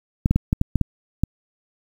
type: clicks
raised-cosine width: 5 ms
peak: -5 dBFS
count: 8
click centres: 0.259 / 0.31 / 0.36 / 0.529 / 0.614 / 0.757 / 0.813 / 1.236 s
effects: 7-bit